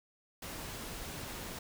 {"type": "noise", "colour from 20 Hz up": "pink", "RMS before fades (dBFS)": -43, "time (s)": [0.42, 1.59], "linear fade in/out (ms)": 5, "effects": []}